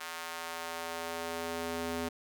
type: tone with high-pass filter sweep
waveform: square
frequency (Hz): 83.4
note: E2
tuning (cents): +21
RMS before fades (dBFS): -38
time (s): 0-2.09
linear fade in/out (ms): 10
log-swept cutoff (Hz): 1200 to 260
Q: 0.96
effects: none